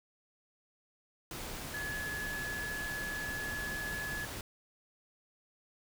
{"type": "tone in noise", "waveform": "sine", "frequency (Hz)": 1701, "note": "G#6", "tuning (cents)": 41, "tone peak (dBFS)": -37, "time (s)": [1.74, 4.25], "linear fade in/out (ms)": 2, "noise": "pink", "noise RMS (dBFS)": -42, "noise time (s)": [1.31, 4.41], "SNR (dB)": 2, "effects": []}